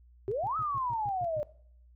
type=exponential two-way sweep; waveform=sine; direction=up then down; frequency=372.8 to 1311 to 583 Hz; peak=-29 dBFS; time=0.28-1.43 s; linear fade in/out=0 ms; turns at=0.57 s
type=tone bursts; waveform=triangle; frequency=118 Hz; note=A#2; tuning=22 cents sharp; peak=-37 dBFS; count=8; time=0.28-1.4 s; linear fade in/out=0 ms; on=35 ms; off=120 ms
effects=noise-tail reverb RT60 0.6 s tail -20 dB re dry + added 60 Hz sine -55 dBFS peak until 1.95 s